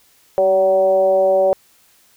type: tone with frequency modulation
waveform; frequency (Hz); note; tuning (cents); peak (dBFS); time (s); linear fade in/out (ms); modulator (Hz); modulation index
sine; 570; C#5; +48; -11; 0.38-1.53; 0; 187; 0.67
effects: white hiss -54 dBFS RMS until 2.16 s